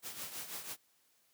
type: noise with tremolo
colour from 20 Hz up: white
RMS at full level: -41 dBFS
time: 0.02-0.77 s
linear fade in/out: 50 ms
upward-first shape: triangle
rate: 6.1 Hz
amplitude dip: 70%
effects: white hiss -72 dBFS RMS until 1.33 s + high-pass 100 Hz 12 dB/octave